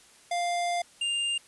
square tone pair in turn, 698.5 / 2801 Hz, F5 / F7, 0 / +4 cents, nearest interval 2 octaves, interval 2404 cents, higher second, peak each -27 dBFS, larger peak neither, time 0.31-0.82 / 1.01-1.38 s, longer first, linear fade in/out 5 ms, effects white hiss -56 dBFS RMS until 1.47 s + resampled to 24000 Hz

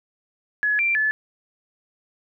sine tone with pitch steps, 1694 / 2360 / 1730 Hz, G#6 / D7 / A6, +34 / +8 / -30 cents, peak -18 dBFS, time 0.63-1.11 s, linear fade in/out 0 ms, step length 160 ms, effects none

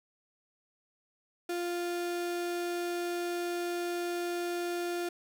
35% pulse tone, 349.2 Hz, F4, in tune, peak -30 dBFS, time 1.49-5.09 s, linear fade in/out 5 ms, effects none

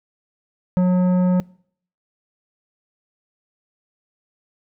sine tone with tanh clipping, 181.5 Hz, F#3, 33 cents flat, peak -15 dBFS, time 0.77-1.4 s, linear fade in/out 0 ms, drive 11 dB, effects noise-tail reverb RT60 0.6 s tail -25 dB re dry

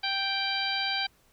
harmonic tone, 784 Hz, G5, in tune, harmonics 1 / 2 / 3 / 4 / 5 / 6, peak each -34 / -34 / -34 / -34 / -34 / -34 dBFS, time 0.03-1.07 s, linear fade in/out 10 ms, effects pink hiss -64 dBFS RMS until 1.32 s

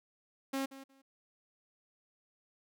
sawtooth tone with echo, 270.4 Hz, C#4, 43 cents flat, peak -29 dBFS, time 0.53-0.66 s, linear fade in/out 10 ms, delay 180 ms, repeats 2, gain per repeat -15 dB, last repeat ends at 1.02 s, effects none

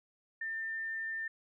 sine tone, 1797 Hz, A6, 36 cents sharp, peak -35 dBFS, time 0.41-1.28 s, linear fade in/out 5 ms, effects none

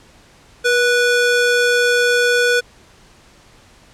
square ring-modulated tone, 980 Hz, B5, 14 cents flat, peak -10 dBFS, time 0.64-2.61 s, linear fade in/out 20 ms, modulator 496 Hz, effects pink hiss -48 dBFS RMS until 3.93 s + low-pass 8000 Hz 12 dB/octave

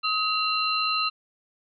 sine tone cluster, 1267 / 2754 / 4078 Hz, D#6 / F7 / C8, +31 / -25 / -45 cents, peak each -26 / -28 / -27 dBFS, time 0.03-1.1 s, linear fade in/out 20 ms, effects none

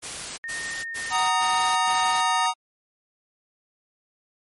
white noise bursts, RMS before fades -33 dBFS, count 5, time 0.02-2.22 s, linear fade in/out 20 ms, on 360 ms, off 100 ms
sine tone with pitch glide, 1840 to 1818.9 Hz, A#6 to A#6, -23 to -43 cents, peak -30 dBFS, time 0.44-2.46 s, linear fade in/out 0 ms, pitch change -20 cents, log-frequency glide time 0.67-1.46 s
square chord, D# minor, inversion first, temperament just, 746.7 / 933.4 / 1244.5 Hz, F#5 / A#5 / D#6, +16 / +2 / 0 cents, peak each -27 / -24 / -26 dBFS, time 1.1-2.54 s, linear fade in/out 50 ms
effects MP3 48 kbps

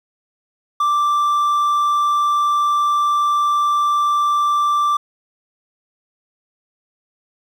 triangle tone, 1174.7 Hz, D6, in tune, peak -12 dBFS, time 0.8-4.97 s, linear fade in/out 5 ms, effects 8-bit

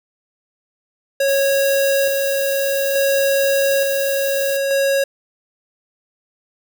square tone with tremolo, 550 Hz, C#5, 14 cents flat, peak -15 dBFS, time 1.2-5.04 s, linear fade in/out 5 ms, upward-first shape square, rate 0.57 Hz, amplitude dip 30%
violet noise, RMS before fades -27 dBFS, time 1.28-4.57 s, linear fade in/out 5 ms
effects none

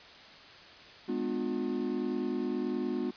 triangle chord, G# diminished seventh, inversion none, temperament just, 207.7 / 249.2 / 299 / 358.8 Hz, G#3 / B3 / D4 / F4, 0 / +16 / +31 / +47 cents, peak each -36 / -32 / -35 / -33 dBFS, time 1.08-3.11 s, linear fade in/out 10 ms, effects white hiss -51 dBFS RMS until 3.16 s + resampled to 11025 Hz

